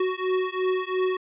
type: beating tone pair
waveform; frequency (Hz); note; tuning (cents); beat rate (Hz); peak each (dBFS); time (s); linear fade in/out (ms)
square; 370 / 372.9; F#4 / F#4; 0 / +14; 2.9; -27; 0-1.17; 5
effects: resampled to 8000 Hz